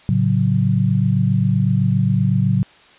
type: chord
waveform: sine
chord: F# minor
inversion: first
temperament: just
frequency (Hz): 111 / 138.75 / 185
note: A2 / C#3 / F#3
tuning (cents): +16 / +2 / 0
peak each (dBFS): -18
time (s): 0.09-2.63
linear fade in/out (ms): 0
effects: white hiss -48 dBFS RMS until 2.98 s + resampled to 8000 Hz